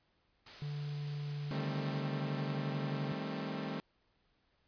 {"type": "noise", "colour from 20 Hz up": "white", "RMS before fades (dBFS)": -50, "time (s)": [0.46, 2.01], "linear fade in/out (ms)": 5}
{"type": "tone with pitch glide", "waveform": "triangle", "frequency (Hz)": [146.1, 144.01], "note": ["D3", "D3"], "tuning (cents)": [-9, -34], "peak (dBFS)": -35, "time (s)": [0.62, 3.12], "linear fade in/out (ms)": 0, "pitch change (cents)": -25, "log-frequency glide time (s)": [0.92, 2.52]}
{"type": "chord", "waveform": "sawtooth", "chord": "A half-diminished seventh", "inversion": "second", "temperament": "equal with one note detuned", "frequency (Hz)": [155.56, 196, 220, 265.3], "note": ["Eb3", "G3", "A3", "C4"], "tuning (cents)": [0, 0, 0, 24], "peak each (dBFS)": -39, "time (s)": [1.51, 3.8], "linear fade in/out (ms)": 0}
{"effects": ["pink hiss -75 dBFS RMS until 4.67 s", "resampled to 11025 Hz"]}